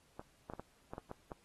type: clicks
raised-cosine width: 1 ms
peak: -30 dBFS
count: 8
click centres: 0.195 / 0.499 / 0.536 / 0.596 / 0.935 / 0.981 / 1.114 / 1.318 s
effects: pink hiss -70 dBFS RMS until 1.44 s + AAC 32 kbps